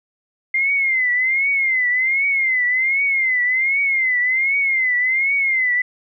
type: tone with vibrato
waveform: sine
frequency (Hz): 2095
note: C7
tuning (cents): +2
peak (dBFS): -15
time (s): 0.54-5.82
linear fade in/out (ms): 5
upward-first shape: triangle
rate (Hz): 1.3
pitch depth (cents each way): 130
effects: none